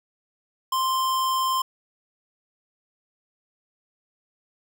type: tone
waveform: square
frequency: 1046.5 Hz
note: C6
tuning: in tune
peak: -22 dBFS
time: 0.72-1.62 s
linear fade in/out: 5 ms
effects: none